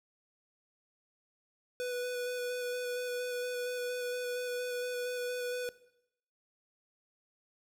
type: tone with vibrato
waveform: square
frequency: 493.9 Hz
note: B4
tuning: in tune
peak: -34 dBFS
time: 1.8-5.69 s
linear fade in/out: 0 ms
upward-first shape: square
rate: 4.3 Hz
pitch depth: 9 cents each way
effects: noise-tail reverb RT60 0.8 s tail -18 dB re dry